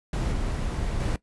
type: noise with level steps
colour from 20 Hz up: brown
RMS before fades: -26 / -28 / -25 dBFS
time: 0.13-1.16 s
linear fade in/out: 2 ms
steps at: 0.32 / 1 s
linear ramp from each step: 2 ms
effects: noise-tail reverb RT60 0.1 s tail -19 dB re dry + resampled to 24000 Hz